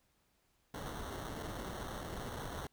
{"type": "noise with sample-and-hold", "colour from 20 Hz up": "pink", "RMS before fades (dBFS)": -43, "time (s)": [0.74, 2.67], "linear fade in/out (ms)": 2, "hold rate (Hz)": 2450, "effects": ["pink hiss -75 dBFS RMS until 2.72 s"]}